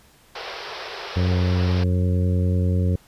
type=band-pass noise; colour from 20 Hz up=pink; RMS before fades=-34 dBFS; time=0.35-1.84 s; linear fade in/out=5 ms; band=370 to 5500 Hz; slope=96 dB/octave
type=harmonic tone; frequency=90.4 Hz; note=F#2; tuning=40 cents flat; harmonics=1 / 2 / 3 / 4 / 5 / 6; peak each=-18 / -25 / -32 / -35 / -33 / -36 dBFS; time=1.16-2.96 s; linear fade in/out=5 ms
effects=pink hiss -54 dBFS RMS until 3.07 s + resampled to 32000 Hz